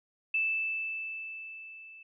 sine tone with level ramp, 2637 Hz, E7, in tune, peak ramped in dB -25 to -48 dBFS, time 0.34-2.03 s, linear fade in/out 5 ms, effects none

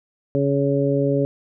harmonic tone, 140 Hz, C#3, 18 cents sharp, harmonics 1 / 2 / 3 / 4, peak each -22 / -22 / -22 / -23 dBFS, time 0.35-1.25 s, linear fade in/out 0 ms, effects none

